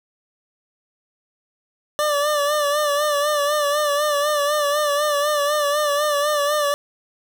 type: tone with vibrato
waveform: 25% pulse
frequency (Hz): 587.3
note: D5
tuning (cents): 0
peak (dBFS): -14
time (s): 1.99-6.74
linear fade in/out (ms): 0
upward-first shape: sine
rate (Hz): 4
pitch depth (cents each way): 52
effects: none